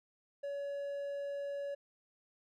triangle tone, 565 Hz, C#5, 33 cents sharp, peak -35 dBFS, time 0.43-1.75 s, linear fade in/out 10 ms, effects none

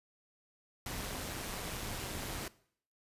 pink noise with amplitude modulation, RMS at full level -38 dBFS, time 0.86-2.48 s, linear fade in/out 2 ms, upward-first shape sine, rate 202 Hz, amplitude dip 55%, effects noise-tail reverb RT60 0.6 s tail -20 dB re dry + resampled to 32000 Hz

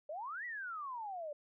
sine exponential two-way sweep, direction up then down, 571 to 1987 to 571 Hz, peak -40 dBFS, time 0.09-1.33 s, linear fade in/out 5 ms, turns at 0.45 s, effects none

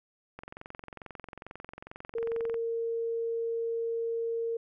click train, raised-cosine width 0.5 ms, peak -27 dBFS, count 49, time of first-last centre 0.39-2.542 s, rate 22.3 Hz
sine tone, 460 Hz, A#4, 23 cents flat, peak -29 dBFS, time 2.15-4.57 s, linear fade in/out 5 ms
effects none

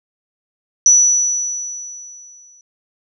sine tone with exponential decay, 5920 Hz, F#8, in tune, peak -5 dBFS, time 0.86-2.61 s, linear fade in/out 1 ms, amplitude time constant 380 ms, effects none

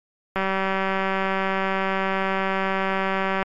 click train, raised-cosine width 0.5 ms, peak -9 dBFS, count 590, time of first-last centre 0.36-3.428 s, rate 192 Hz, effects MP3 64 kbps

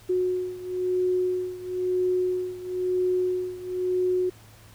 sine beating tone pair, 365.1 / 366.1 Hz, F#4 / F#4, -23 / -18 cents, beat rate 1 Hz, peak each -25 / -28 dBFS, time 0.09-4.3 s, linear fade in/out 10 ms, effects added 108 Hz sine -51 dBFS peak until 4.74 s + pink hiss -53 dBFS RMS until 4.74 s

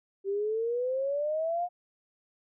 sine exponential sweep, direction up, 387 to 720 Hz, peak -27 dBFS, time 0.24-1.69 s, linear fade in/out 50 ms, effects none

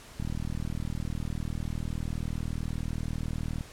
click train, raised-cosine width 5 ms, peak -21 dBFS, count 137, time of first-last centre 0.2-3.609 s, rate 39.9 Hz, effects pink hiss -49 dBFS RMS until 3.72 s + low-pass 11000 Hz 12 dB/octave

